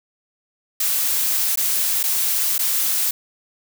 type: noise with dropouts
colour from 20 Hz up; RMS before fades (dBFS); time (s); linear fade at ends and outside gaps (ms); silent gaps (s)
blue; -20; 0.8-3.11; 5; 1.558-1.573 / 2.031-2.037 / 2.581-2.59
effects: none